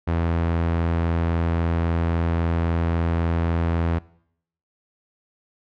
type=tone; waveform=sawtooth; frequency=83.7 Hz; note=E2; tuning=27 cents sharp; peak=-16 dBFS; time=0.07-3.99 s; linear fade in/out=10 ms; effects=noise-tail reverb RT60 0.7 s tail -22 dB re dry + low-pass 2000 Hz 12 dB/octave